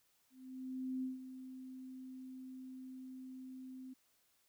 sine tone with ADSR envelope, 258.9 Hz, C4, 18 cents flat, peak -36 dBFS, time 0.3-3.94 s, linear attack 730 ms, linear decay 150 ms, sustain -11 dB, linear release 13 ms, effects white hiss -75 dBFS RMS until 4.48 s

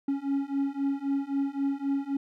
triangle beating tone pair, 275.2 / 279 Hz, C#4 / C#4, -12 / +11 cents, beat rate 3.8 Hz, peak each -28 / -27 dBFS, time 0.08-2.17 s, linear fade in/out 5 ms, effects none

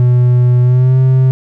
triangle tone with pitch glide, 123.47 to 130.36 Hz, B2 to C3, 0 to -6 cents, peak -4 dBFS, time 0-1.31 s, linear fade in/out 0 ms, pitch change +94 cents, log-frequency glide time 0.62-0.98 s, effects none

